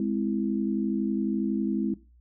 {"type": "chord", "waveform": "sine", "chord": "Ab augmented", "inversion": "none", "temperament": "equal with one note detuned", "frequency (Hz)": [207.7, 259.7, 329.6], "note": ["Ab3", "C4", "E4"], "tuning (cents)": [0, -13, 0], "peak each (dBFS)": [-27, -30, -30], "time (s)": [0, 1.94], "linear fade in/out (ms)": 2, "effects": ["noise-tail reverb RT60 0.3 s tail -18 dB re dry", "added 60 Hz sine -54 dBFS peak until 2.2 s"]}